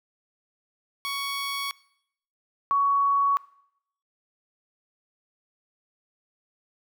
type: tone pair in turn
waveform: 15% pulse / sine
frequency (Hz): 1116 / 1120.1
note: C#6 / C#6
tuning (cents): +11 / +18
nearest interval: unison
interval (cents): 7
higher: second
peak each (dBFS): -22 / -19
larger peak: second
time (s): 1.05-1.71 / 2.71-3.37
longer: neither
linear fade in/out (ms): 0
effects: noise-tail reverb RT60 0.7 s tail -21 dB re dry